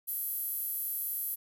sawtooth tone with high-pass filter, 659 Hz, E5, 1 cent flat, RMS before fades -35 dBFS, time 0.07-1.36 s, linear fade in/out 20 ms, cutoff 12000 Hz, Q 9.1, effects none

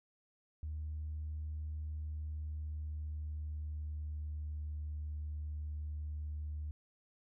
sine tone with pitch glide, 76.7 to 75.43 Hz, D#2 to D2, -24 to +47 cents, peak -37 dBFS, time 0.63-6.71 s, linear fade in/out 0 ms, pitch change -29 cents, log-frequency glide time 1.8-4.81 s, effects tanh soft clip ceiling -34 dBFS

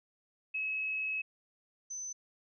sine tone pair in turn, 2572 / 6093 Hz, E7 / F#8, -43 / +50 cents, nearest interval octave + minor third, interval 1493 cents, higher second, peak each -32 / -38 dBFS, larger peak first, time 0.54-1.22 / 1.9-2.13 s, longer first, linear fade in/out 10 ms, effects none

